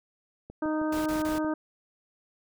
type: click train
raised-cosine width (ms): 2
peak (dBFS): -29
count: 7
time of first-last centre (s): 0.5-1.446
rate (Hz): 6.34
type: harmonic tone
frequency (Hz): 309.6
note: D#4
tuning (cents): -9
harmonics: 1 / 2 / 3 / 4 / 5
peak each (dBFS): -27 / -33 / -37 / -39 / -41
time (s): 0.62-1.54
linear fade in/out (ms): 5
type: noise bursts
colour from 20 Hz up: pink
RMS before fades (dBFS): -39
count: 3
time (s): 0.92-1.386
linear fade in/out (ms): 5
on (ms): 140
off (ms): 23
effects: none